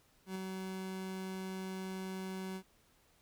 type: tone with ADSR envelope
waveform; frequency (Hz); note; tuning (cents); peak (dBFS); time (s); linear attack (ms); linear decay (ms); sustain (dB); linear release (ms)
30% pulse; 188.7; F#3; +34; -34; 0.26-2.63; 94; 5; -3; 72
effects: pink hiss -69 dBFS RMS until 3.21 s